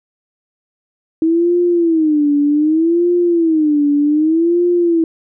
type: tone with vibrato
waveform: sine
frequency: 318.6 Hz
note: D#4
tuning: 41 cents sharp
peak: -10 dBFS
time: 1.22-5.04 s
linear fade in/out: 2 ms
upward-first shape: sine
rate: 0.65 Hz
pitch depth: 170 cents each way
effects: none